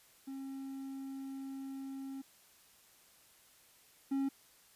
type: tone pair in turn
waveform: triangle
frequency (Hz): 270 / 272.7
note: C#4 / C#4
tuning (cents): -45 / -28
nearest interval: unison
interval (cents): 17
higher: second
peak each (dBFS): -39 / -29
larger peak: second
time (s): 0.27-2.22 / 4.11-4.29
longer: first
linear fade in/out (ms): 10
effects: white hiss -64 dBFS RMS until 4.75 s + resampled to 32000 Hz